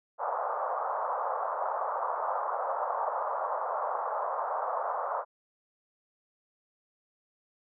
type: band-pass noise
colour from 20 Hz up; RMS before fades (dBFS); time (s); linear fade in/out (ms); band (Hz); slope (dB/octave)
white; -32; 0.18-5.25; 50; 530 to 1200; 48
effects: none